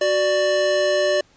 square tone pair together, 371.7 / 590 Hz, F#4 / D5, +8 / +8 cents, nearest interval minor sixth, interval 800 cents, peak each -25 / -18 dBFS, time 0.01-1.21 s, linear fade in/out 5 ms, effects pink hiss -56 dBFS RMS until 1.36 s + resampled to 16000 Hz

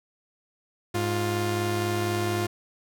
sawtooth tone pair together, 103.83 / 351.2 Hz, G#2 / F4, 0 / +10 cents, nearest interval octave + major sixth, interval 2110 cents, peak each -24 / -23 dBFS, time 0.94-2.47 s, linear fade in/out 10 ms, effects none

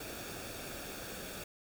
pink noise with comb filter, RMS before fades -44 dBFS, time 0-1.44 s, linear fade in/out 5 ms, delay 0.99 ms, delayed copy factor -0.55, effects none

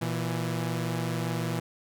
sawtooth tone pair together, 118.73 / 165.6 Hz, A#2 / E3, +32 / +8 cents, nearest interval tritone, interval 576 cents, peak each -27 dBFS, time 0.01-1.6 s, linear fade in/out 10 ms, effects none

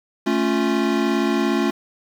square chord, A augmented, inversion none, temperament equal with one note detuned, 220 / 277.2 / 350.2 Hz, A3 / C#4 / E#4, 0 / 0 / +5 cents, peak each -23 dBFS, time 0.26-1.71 s, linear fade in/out 10 ms, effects low-pass 5000 Hz 12 dB/octave + 7-bit

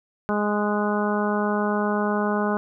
harmonic tone with a mistuned harmonic, 207.7 Hz, G#3, in tune, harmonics 1 / 2 / 3 / 4 / 5 / 6 / 7, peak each -24 / -27 / -29 / -30 / -31 / -32 / -32 dBFS, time 0.29-2.57 s, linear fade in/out 0 ms, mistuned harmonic 7, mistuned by +23 cents, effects none

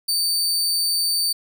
sawtooth tone, 4584 Hz, D8, 43 cents flat, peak -16 dBFS, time 0.08-1.33 s, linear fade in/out 10 ms, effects none

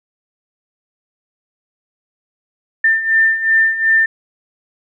sine beating tone pair, 1791 / 1793.7 Hz, A6 / A6, +30 / +33 cents, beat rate 2.7 Hz, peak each -17 / -12 dBFS, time 2.84-4.06 s, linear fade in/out 5 ms, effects none

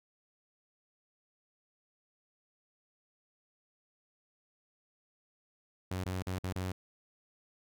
sawtooth tone with dropouts, 92.5 Hz, F#2, in tune, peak -30 dBFS, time 5.91-6.72 s, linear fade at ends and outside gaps 5 ms, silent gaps 6.04-6.059 / 6.224-6.268 / 6.387-6.437 / 6.527-6.557 s, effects none

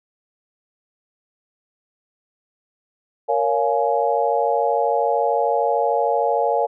sine chord, Bb minor seventh, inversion none, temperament just, 466.2 / 559.4 / 699.2 / 839.1 Hz, Bb4 / Db5 / F5 / Ab5, 0 / +16 / +2 / +18 cents, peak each -22 / -22 / -22 / -22 dBFS, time 3.28-6.67 s, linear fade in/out 20 ms, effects none

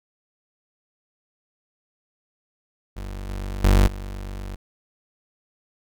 35% pulse tone with level steps, 48.19 Hz, G1, 29 cents flat, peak -29 / -26 / -11 / -29 dBFS, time 2.96-4.56 s, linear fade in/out 10 ms, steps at 3.29 / 3.64 / 3.87 s, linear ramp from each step 5 ms, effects none

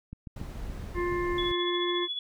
click train, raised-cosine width 5 ms, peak -27 dBFS, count 8, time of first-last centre 0.13-1.126 s, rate 7.03 Hz
brown noise, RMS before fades -38 dBFS, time 0.36-1.52 s, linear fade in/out 5 ms
harmonic tone, 351.9 Hz, F4, 13 cents sharp, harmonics 1 / 3 / 5 / 6, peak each -28 / -34 / -39 / -40 dBFS, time 0.94-2.08 s, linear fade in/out 50 ms
sine tone with tremolo, 3402 Hz, G#7, 41 cents sharp, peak -28 dBFS, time 1.38-2.19 s, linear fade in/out 2 ms, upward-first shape triangle, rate 14 Hz, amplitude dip 65%
effects none

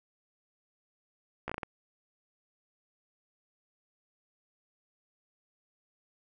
slowing click train, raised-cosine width 0.5 ms, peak -20 dBFS, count 6, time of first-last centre 1.48-1.632 s, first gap 15 ms, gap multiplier 1.36, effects none

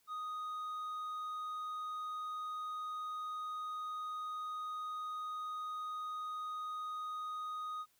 sine tone with hard clipping, 1244.5 Hz, D#6, in tune, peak -40 dBFS, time 0.07-7.86 s, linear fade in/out 50 ms, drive 3 dB, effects white hiss -73 dBFS RMS until 7.99 s

